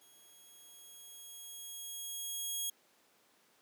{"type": "tone with level ramp", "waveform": "10% pulse", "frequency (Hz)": 3300, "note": "G#7", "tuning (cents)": -12, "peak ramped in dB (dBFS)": [-53, -26], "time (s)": [0.01, 2.7], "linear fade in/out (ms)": 5, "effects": ["pink hiss -68 dBFS RMS until 3.61 s", "high-pass 300 Hz 12 dB/octave"]}